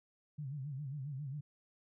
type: tone with vibrato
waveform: sine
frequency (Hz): 140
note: C#3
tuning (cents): +18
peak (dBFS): -39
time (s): 0.38-1.41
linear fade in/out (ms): 10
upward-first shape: sine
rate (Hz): 7.4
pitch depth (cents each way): 140
effects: none